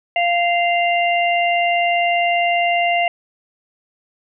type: harmonic tone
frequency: 695 Hz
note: F5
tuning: 9 cents flat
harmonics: 1 / 3 / 4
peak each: -16 / -21 / -22 dBFS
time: 0.16-3.08 s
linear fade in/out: 2 ms
effects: none